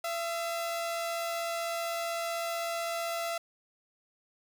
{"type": "tone pair together", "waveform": "sawtooth", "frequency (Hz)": [675.4, 1275], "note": ["E5", "D#6"], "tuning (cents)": [42, 42], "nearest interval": "major seventh", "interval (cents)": 1100, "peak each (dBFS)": [-28, -40], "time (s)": [0.04, 3.38], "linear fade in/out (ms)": 5, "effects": []}